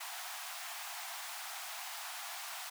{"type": "high-pass noise", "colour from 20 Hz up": "pink", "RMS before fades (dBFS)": -44, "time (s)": [0, 2.7], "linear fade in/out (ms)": 10, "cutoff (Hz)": 670, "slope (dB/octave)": 96, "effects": []}